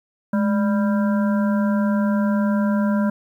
harmonic tone with a mistuned harmonic, 197.5 Hz, G3, 13 cents sharp, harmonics 1 / 3 / 5 / 7 / 8, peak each -17 / -27 / -31 / -34 / -35 dBFS, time 0.33-3.1 s, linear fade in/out 5 ms, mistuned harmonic 1, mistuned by +100 cents, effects 9-bit

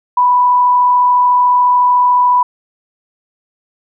sine tone with frequency modulation, 987.8 Hz, B5, in tune, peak -7 dBFS, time 0.17-2.43 s, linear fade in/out 5 ms, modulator 33.9 Hz, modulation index 0.28, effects none

